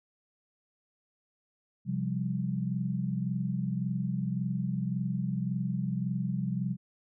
sine chord, C suspended fourth, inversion none, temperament just, 130.81 / 174.42 / 196.22 Hz, C3 / F3 / G3, 0 / -2 / +2 cents, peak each -33 dBFS, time 1.85-6.77 s, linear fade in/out 50 ms, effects none

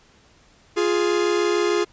45% pulse tone pair together, 349.2 / 415.9 Hz, F4 / G#4, 0 / +2 cents, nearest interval minor third, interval 302 cents, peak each -21 dBFS, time 0.76-1.85 s, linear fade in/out 20 ms, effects pink hiss -55 dBFS RMS until 1.92 s + resampled to 16000 Hz

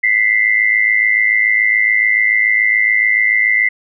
sine tone pair together, 1986 / 2093 Hz, B6 / C7, +9 / 0 cents, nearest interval minor second, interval 91 cents, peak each -13 dBFS, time 0.03-3.69 s, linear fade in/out 10 ms, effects none

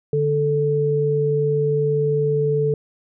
sine tone pair together, 146.4 / 438.7 Hz, D3 / A4, -5 / -5 cents, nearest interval octave + perfect fifth, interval 1900 cents, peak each -21 / -18 dBFS, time 0.13-2.74 s, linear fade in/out 2 ms, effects none

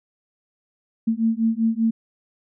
sine beating tone pair, 223 / 228.1 Hz, A3 / A#3, +23 / -37 cents, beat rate 5.1 Hz, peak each -21 dBFS, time 1.07-1.91 s, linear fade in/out 10 ms, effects none

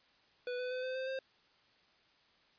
square tone with pitch steps, 493.9 / 500.8 / 507.8 / 514.9 / 522.1 / 529.3 Hz, B4 / B4 / B4 / C5 / C5 / C5, 0 / +24 / +48 / -28 / -4 / +20 cents, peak -37 dBFS, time 0.47-1.19 s, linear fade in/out 2 ms, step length 120 ms, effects white hiss -68 dBFS RMS until 2.58 s + resampled to 11025 Hz

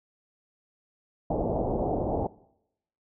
white low-pass noise, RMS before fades -28 dBFS, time 1.3-2.27 s, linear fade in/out 5 ms, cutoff 780 Hz, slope 48 dB/octave, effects noise-tail reverb RT60 0.8 s tail -21 dB re dry

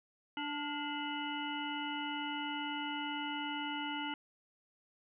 harmonic tone with a mistuned harmonic, 293.7 Hz, D4, in tune, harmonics 1 / 3 / 5 / 7 / 9 / 10, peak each -41 / -41 / -44 / -46 / -52 / -43 dBFS, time 0.37-4.14 s, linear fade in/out 2 ms, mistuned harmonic 5, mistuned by -58 cents, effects none

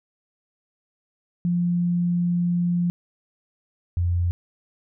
sine tone pair in turn, 174.61 / 87.31 Hz, F3 / F2, 0 / 0 cents, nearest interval octave, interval 1200 cents, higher first, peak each -19 dBFS, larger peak neither, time 1.45-2.9 / 3.97-4.31 s, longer first, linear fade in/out 0 ms, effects none

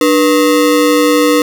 square ring-modulated tone, 392 Hz, G4, in tune, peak -5 dBFS, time 0.01-1.42 s, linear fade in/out 2 ms, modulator 93.9 Hz, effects none

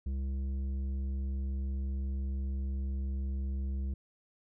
sine tone with tanh clipping, 67.1 Hz, C2, 44 cents sharp, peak -33 dBFS, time 0.06-3.94 s, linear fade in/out 5 ms, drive 9 dB, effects none

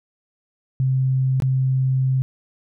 sine tone with dropouts, 131.3 Hz, C3, 6 cents sharp, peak -16 dBFS, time 0.8-2.22 s, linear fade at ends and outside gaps 0 ms, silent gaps 1.401-1.422 s, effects none

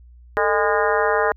harmonic tone with a mistuned harmonic, 204.9 Hz, G#3, 23 cents flat, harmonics 2 / 3 / 4 / 5 / 6 / 7 / 8 / 9, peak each -21 / -23 / -24 / -25 / -26 / -26 / -27 / -28 dBFS, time 0.37-1.32 s, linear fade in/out 0 ms, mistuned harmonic 2, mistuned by +140 cents, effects added 60 Hz sine -43 dBFS peak until 1.36 s

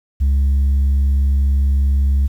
sine tone, 68.8 Hz, C#2, 12 cents flat, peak -9 dBFS, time 0.2-2.28 s, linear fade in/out 20 ms, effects tanh soft clip ceiling -11 dBFS + 8-bit

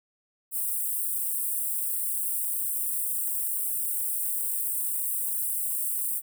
white high-pass noise, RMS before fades -29 dBFS, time 0.51-6.22 s, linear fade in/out 50 ms, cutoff 8100 Hz, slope 96 dB/octave, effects none

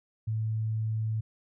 sine tone, 110 Hz, A2, in tune, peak -27 dBFS, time 0.27-1.21 s, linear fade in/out 10 ms, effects none

